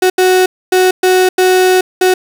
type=tone bursts at uneven times; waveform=35% pulse; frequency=370 Hz; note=F#4; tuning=in tune; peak=-5 dBFS; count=6; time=0.02-0.1 / 0.18-0.46 / 0.72-0.91 / 1.03-1.29 / 1.38-1.81 / 2.01-2.14 s; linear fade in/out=5 ms; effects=none